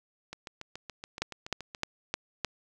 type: two click trains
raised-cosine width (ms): 0.2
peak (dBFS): -12 / -23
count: 5 / 11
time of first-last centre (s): 1.22-2.447 / 0.33-1.748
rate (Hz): 3.26 / 7.05
effects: none